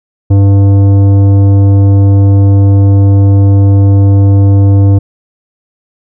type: tone with tanh clipping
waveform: sine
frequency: 99 Hz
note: G2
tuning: 18 cents sharp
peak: -4 dBFS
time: 0.3-4.99 s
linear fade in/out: 10 ms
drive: 12 dB
effects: none